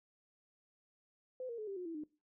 sine tone with pitch steps, 510 / 467.7 / 428.9 / 393.3 / 360.6 / 330.7 / 303.2 Hz, C5 / A#4 / A4 / G4 / F#4 / E4 / D#4, -44 / +6 / -44 / +6 / -45 / +6 / -45 cents, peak -40 dBFS, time 1.4-2.037 s, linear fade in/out 2 ms, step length 91 ms, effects noise-tail reverb RT60 0.3 s tail -21 dB re dry

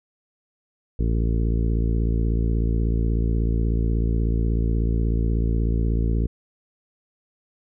harmonic tone, 56.4 Hz, A1, 44 cents sharp, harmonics 1 / 2 / 3 / 4 / 5 / 6 / 7 / 8, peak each -20 / -26 / -30 / -32 / -34 / -36 / -37 / -38 dBFS, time 0.99-6.27 s, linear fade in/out 5 ms, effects none

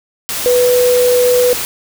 sine tone in noise, 493.9 Hz, B4, in tune, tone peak -8 dBFS, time 0.46-1.53 s, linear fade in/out 0 ms, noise white, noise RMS -20 dBFS, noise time 0.29-1.65 s, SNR +9 dB, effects none

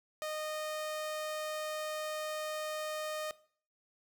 sawtooth tone, 616 Hz, D#5, 17 cents flat, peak -32 dBFS, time 0.22-3.31 s, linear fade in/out 0 ms, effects noise-tail reverb RT60 0.5 s tail -19 dB re dry

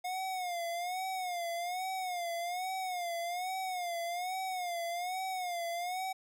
square tone with vibrato, 718 Hz, F5, 48 cents sharp, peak -35 dBFS, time 0.04-6.13 s, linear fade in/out 10 ms, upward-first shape sine, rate 1.2 Hz, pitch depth 97 cents each way, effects none

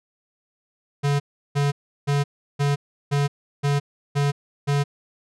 square tone bursts, 142.7 Hz, D3, 49 cents flat, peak -19 dBFS, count 8, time 1.03-4.84 s, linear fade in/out 20 ms, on 170 ms, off 350 ms, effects low-pass 8000 Hz 12 dB/octave

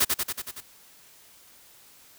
white noise with echo, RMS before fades -21 dBFS, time 0-0.05 s, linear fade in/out 10 ms, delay 93 ms, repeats 6, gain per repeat -3 dB, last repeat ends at 0.608 s, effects white hiss -54 dBFS RMS until 2.18 s

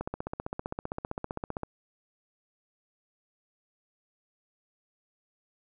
click train, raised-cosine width 1 ms, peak -19 dBFS, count 26, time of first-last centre 0.01-1.633 s, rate 15.4 Hz, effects none

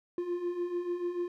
triangle beating tone pair, 345.9 / 352.7 Hz, F4 / F4, -17 / +17 cents, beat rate 6.8 Hz, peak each -36 / -30 dBFS, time 0.18-1.28 s, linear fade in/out 2 ms, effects none

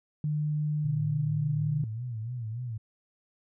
sine tone, 150.5 Hz, D3, 43 cents sharp, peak -26 dBFS, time 0.24-1.84 s, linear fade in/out 2 ms
sine tone with vibrato, 116.8 Hz, A#2, 4 cents sharp, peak -32 dBFS, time 0.84-2.78 s, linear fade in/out 10 ms, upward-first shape sine, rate 3.5 Hz, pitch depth 130 cents each way
effects none

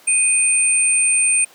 sine tone pair together, 2489 / 8870 Hz, D#7 / C#9, 0 / 0 cents, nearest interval octave + minor seventh, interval 2200 cents, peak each -19 / -14 dBFS, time 0.07-1.45 s, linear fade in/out 10 ms, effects pink hiss -47 dBFS RMS until 1.54 s + high-pass 400 Hz 12 dB/octave

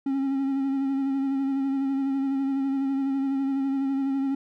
triangle tone with vibrato, 271.9 Hz, C#4, 33 cents flat, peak -21 dBFS, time 0.06-4.35 s, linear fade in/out 5 ms, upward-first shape sine, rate 12 Hz, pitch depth 29 cents each way, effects none

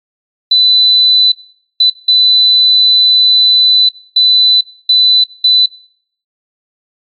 sine tone bursts at uneven times, 3999 Hz, B7, 21 cents sharp, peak -4 dBFS, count 6, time 0.51-1.32 / 1.8-1.9 / 2.08-3.89 / 4.16-4.61 / 4.89-5.24 / 5.44-5.66 s, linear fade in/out 5 ms, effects noise-tail reverb RT60 0.6 s tail -20 dB re dry + MP3 48 kbps

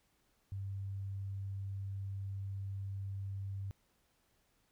sine tone, 98 Hz, G2, in tune, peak -38 dBFS, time 0.52-3.71 s, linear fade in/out 0 ms, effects pink hiss -75 dBFS RMS until 4.71 s

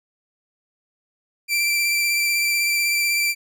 sawtooth tone with vibrato, 2349 Hz, D7, in tune, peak -15 dBFS, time 1.48-3.35 s, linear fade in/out 50 ms, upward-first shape square, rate 16 Hz, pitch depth 15 cents each way, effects none

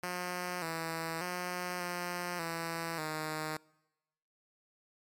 5% pulse tone with pitch steps, 179.2 / 163.5 / 179.2 / 176.7 / 165.9 / 155.5 Hz, F3 / E3 / F3 / F3 / E3 / D#3, +45 / -14 / +45 / +21 / +11 / -1 cents, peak -24 dBFS, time 0.03-3.57 s, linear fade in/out 5 ms, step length 590 ms, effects noise-tail reverb RT60 1.0 s tail -25 dB re dry + MP3 96 kbps

